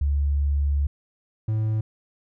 sine / triangle tone pair in turn, 71.3 / 109.07 Hz, C#2 / A2, +49 / -15 cents, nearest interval perfect fifth, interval 736 cents, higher second, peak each -19 / -19 dBFS, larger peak neither, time 0.01-0.87 / 1.48-1.81 s, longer first, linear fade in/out 5 ms, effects none

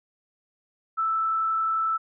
sine tone with frequency modulation, 1319 Hz, E6, 1 cent sharp, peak -22 dBFS, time 0.97-1.98 s, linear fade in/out 20 ms, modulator 31.4 Hz, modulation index 0.33, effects none

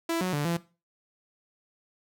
sawtooth tone with pitch steps, 332.5 / 183.8 / 146.2 / 169.8 Hz, E4 / F#3 / D3 / F3, +15 / -11 / -7 / -48 cents, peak -22 dBFS, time 0.09-0.57 s, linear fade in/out 5 ms, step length 120 ms, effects noise-tail reverb RT60 0.3 s tail -17 dB re dry

